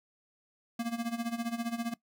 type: tone with tremolo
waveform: square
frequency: 233.1 Hz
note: A#3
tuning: in tune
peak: -30 dBFS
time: 0.79-1.94 s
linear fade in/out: 5 ms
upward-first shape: sine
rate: 15 Hz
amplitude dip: 80%
effects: noise-tail reverb RT60 0.1 s tail -20 dB re dry